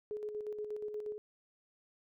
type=tone with tremolo; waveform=sine; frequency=422 Hz; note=G#4; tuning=28 cents sharp; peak=-36 dBFS; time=0.11-1.18 s; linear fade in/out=0 ms; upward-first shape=square; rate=8.4 Hz; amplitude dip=45%; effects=none